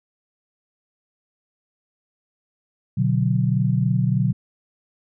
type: chord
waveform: sine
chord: B minor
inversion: none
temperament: equal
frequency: 123.47 / 146.83 / 185 Hz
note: B2 / D3 / F#3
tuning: 0 / 0 / 0 cents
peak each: -20 / -22 / -22 dBFS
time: 2.97-4.33 s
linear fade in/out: 10 ms
effects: none